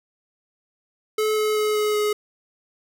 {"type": "tone with pitch steps", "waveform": "square", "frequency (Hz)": [431, 428.3, 425.6, 422.9, 420.2], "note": ["A4", "A4", "G#4", "G#4", "G#4"], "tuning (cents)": [-36, -47, 42, 31, 20], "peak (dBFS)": -20, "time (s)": [1.18, 2.13], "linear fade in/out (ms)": 5, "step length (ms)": 190, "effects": []}